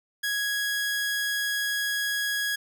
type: tone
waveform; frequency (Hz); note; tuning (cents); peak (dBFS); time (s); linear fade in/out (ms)
sawtooth; 1661.2; G#6; 0; -22; 0.23-2.56; 10
effects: none